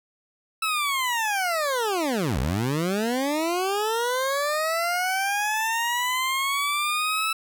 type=linear two-way sweep; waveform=20% pulse; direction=down then up; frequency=1318.5 to 58.1 to 1318.5 Hz; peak=-18 dBFS; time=0.62-7.33 s; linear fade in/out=5 ms; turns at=2.39 s; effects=none

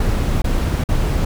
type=noise with dropouts; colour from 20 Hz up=brown; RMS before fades=-17 dBFS; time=0-1.25 s; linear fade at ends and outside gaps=5 ms; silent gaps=0.42-0.442 / 0.839-0.888 s; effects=none

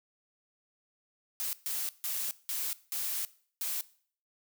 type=noise bursts at uneven times; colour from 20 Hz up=blue; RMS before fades=-34 dBFS; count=6; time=1.4-1.53 / 1.66-1.89 / 2.04-2.31 / 2.49-2.73 / 2.92-3.25 / 3.61-3.81 s; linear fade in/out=0 ms; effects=noise-tail reverb RT60 0.5 s tail -19 dB re dry

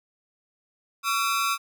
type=ring-modulated tone; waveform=sawtooth; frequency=1244.5 Hz; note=D#6; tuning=in tune; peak=-16 dBFS; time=1.03-1.58 s; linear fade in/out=50 ms; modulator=115 Hz; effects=none

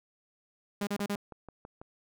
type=tone bursts; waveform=sawtooth; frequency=203.1 Hz; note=G#3; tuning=38 cents flat; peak=-26 dBFS; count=4; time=0.81-1.156 s; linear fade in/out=5 ms; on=61 ms; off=34 ms
type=click train; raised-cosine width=1 ms; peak=-31 dBFS; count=7; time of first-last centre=0.83-1.815 s; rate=6.09 Hz
effects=none

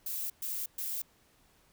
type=noise bursts; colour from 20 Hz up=violet; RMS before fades=-36 dBFS; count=3; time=0.06-1.02 s; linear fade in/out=5 ms; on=240 ms; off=120 ms; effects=pink hiss -66 dBFS RMS until 1.72 s

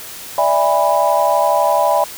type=chord; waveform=sine; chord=E dominant seventh; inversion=third; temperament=equal with one note detuned; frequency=587.3 / 659.3 / 815.9 / 987.8 Hz; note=D5 / E5 / G#5 / B5; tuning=0 / 0 / -31 / 0 cents; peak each=-17 dBFS; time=0.38-2.04 s; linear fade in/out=2 ms; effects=white hiss -32 dBFS RMS until 2.17 s

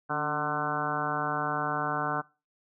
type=harmonic tone with a mistuned harmonic; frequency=150 Hz; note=D3; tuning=37 cents sharp; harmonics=1 / 2 / 3 / 4 / 5 / 6 / 7 / 8 / 9 / 10; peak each=-38 / -38 / -39 / -39 / -34 / -38 / -35 / -37 / -35 / -35 dBFS; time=0.09-2.22 s; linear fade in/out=20 ms; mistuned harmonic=2; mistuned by=-68 cents; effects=noise-tail reverb RT60 0.3 s tail -22 dB re dry

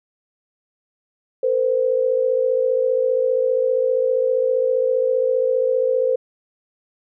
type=tone pair together; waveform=sine; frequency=459.3 / 514.4 Hz; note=A#4 / C5; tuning=-26 / -30 cents; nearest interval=major second; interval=196 cents; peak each=-21 / -17 dBFS; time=1.43-6.16 s; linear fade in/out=5 ms; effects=none

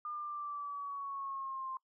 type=linear sweep; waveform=sine; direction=down; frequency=1210 to 1046.5 Hz; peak=-38 dBFS; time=0.05-1.77 s; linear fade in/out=2 ms; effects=noise-tail reverb RT60 0.1 s tail -23 dB re dry

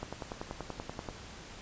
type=click train; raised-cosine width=1 ms; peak=-23 dBFS; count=12; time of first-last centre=0.03-1.088 s; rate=10.4 Hz; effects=pink hiss -48 dBFS RMS until 1.61 s + resampled to 16000 Hz

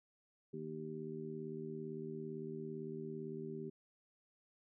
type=harmonic tone; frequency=77.78 Hz; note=D#2; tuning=in tune; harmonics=2 / 3 / 4 / 5; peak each=-48 / -48 / -52 / -45 dBFS; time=0.53-3.7 s; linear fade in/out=10 ms; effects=none

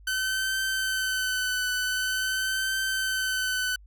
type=tone with vibrato; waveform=sawtooth; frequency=1522 Hz; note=F#6; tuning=48 cents sharp; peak=-22 dBFS; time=0.07-3.76 s; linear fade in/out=5 ms; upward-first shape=triangle; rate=0.46 Hz; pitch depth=30 cents each way; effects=added 50 Hz sine -48 dBFS peak until 3.86 s

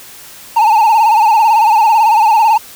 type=tone with vibrato; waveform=triangle; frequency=878 Hz; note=A5; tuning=4 cents flat; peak=-4 dBFS; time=0.56-2.58 s; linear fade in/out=10 ms; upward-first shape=sine; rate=18 Hz; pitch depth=93 cents each way; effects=white hiss -35 dBFS RMS until 2.75 s

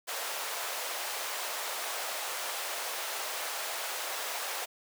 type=high-pass noise; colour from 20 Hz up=pink; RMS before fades=-36 dBFS; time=0.07-4.66 s; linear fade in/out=20 ms; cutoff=550 Hz; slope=24 dB/octave; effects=none

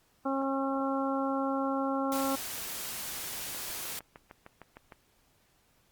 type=harmonic tone; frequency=271 Hz; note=C#4; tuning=39 cents flat; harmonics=1 / 2 / 3 / 4 / 5; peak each=-31 / -34 / -36 / -37 / -38 dBFS; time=0.25-2.36 s; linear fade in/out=10 ms
type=noise; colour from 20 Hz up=white; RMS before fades=-38 dBFS; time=2.12-3.99 s; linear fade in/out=0 ms
type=click train; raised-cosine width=0.5 ms; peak=-31 dBFS; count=13; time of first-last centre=3.09-4.922 s; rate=6.55 Hz
effects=pink hiss -68 dBFS RMS until 5.91 s + Opus 48 kbps

